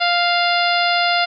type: harmonic tone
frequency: 698.5 Hz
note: F5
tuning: in tune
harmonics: 1 / 2 / 3 / 4 / 5 / 6 / 7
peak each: -18 / -21 / -23 / -24 / -25 / -26 / -26 dBFS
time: 0-1.26 s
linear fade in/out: 20 ms
effects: none